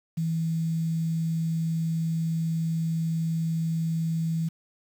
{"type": "tone with quantisation", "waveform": "sine", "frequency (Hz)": 163.1, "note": "E3", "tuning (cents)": -18, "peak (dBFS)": -24, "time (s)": [0.17, 4.49], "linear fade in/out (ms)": 10, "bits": 8, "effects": []}